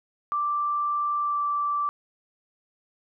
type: tone with pitch glide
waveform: sine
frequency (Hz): 1174.7 to 1166.6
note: D6 to D6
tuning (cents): 0 to -12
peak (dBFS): -23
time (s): 0.32-1.89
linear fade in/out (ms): 0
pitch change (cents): -12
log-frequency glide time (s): 1.2-1.41
effects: none